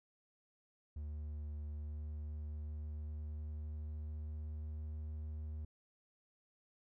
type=tone with pitch glide; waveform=triangle; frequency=74.8 to 76.68 Hz; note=D2 to D#2; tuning=+32 to -25 cents; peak=-39 dBFS; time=0.96-5.65 s; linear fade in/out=5 ms; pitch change=+43 cents; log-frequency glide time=1.25-4.92 s; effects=none